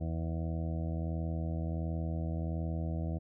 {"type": "harmonic tone", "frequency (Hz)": 81.4, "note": "E2", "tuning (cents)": -21, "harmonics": [1, 2, 3, 4, 6, 7, 8, 9], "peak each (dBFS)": [-34, -37, -45, -44, -50, -50, -48, -53], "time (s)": [0, 3.19], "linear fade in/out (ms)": 20, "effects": []}